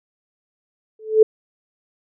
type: tone with exponential growth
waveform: sine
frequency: 435.9 Hz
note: A4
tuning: 16 cents flat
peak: -4 dBFS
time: 0.99-1.23 s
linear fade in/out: 5 ms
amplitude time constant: 51 ms
effects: none